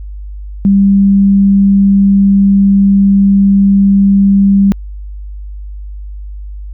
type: tone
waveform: sine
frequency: 197.5 Hz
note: G3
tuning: 13 cents sharp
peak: -4 dBFS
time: 0.65-4.72 s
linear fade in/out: 0 ms
effects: added 50 Hz sine -22 dBFS peak until 6.73 s